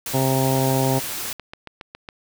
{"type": "noise", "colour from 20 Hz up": "white", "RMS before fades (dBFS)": -29, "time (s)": [0.06, 1.33], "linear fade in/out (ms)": 2}
{"type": "harmonic tone", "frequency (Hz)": 132.6, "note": "C3", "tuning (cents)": 23, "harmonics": [1, 2, 3, 4, 5, 6, 7], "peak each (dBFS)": [-21, -24, -26, -27, -28, -29, -29], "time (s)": [0.13, 1], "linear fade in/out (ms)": 20}
{"type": "click train", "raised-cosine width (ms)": 0.3, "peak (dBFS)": -19, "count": 8, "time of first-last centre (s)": [1.12, 2.088], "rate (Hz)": 7.23}
{"effects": []}